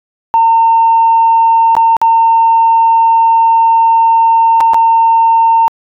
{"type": "tone with dropouts", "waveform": "sine", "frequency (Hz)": 910, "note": "A#5", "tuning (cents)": -42, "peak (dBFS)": -4, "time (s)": [0.34, 5.68], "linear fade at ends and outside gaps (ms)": 0, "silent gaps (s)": [[1.752, 1.767], [1.967, 2.016], [4.605, 4.609], [4.735, 4.744]], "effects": ["tanh soft clip ceiling 0 dBFS"]}